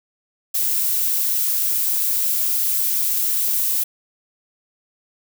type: noise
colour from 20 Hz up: violet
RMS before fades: -20 dBFS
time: 0.54-3.84 s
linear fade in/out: 10 ms
effects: none